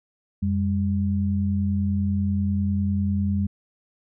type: tone pair together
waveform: sine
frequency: 90.14 / 200.2 Hz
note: F#2 / G3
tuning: -45 / +37 cents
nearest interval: octave + major second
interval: 1382 cents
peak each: -23 dBFS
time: 0.42-3.47 s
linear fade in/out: 10 ms
effects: none